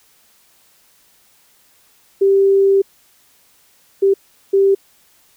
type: tone bursts at uneven times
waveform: sine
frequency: 392 Hz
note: G4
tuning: in tune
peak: -9 dBFS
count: 3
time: 2.21-2.82 / 4.02-4.14 / 4.53-4.75 s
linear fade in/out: 10 ms
effects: white hiss -54 dBFS RMS until 5.36 s